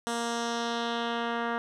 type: tone with low-pass filter sweep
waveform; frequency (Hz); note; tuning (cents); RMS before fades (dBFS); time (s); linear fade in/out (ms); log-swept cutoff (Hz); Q
10% pulse; 234; A#3; +7; -31; 0.07-1.58; 0; 9000 to 1900; 1.7
effects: none